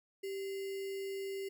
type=tone with sample-and-hold; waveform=sine; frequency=390.5 Hz; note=G4; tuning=7 cents flat; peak=-37 dBFS; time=0.23-1.49 s; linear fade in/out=10 ms; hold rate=2450 Hz; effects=none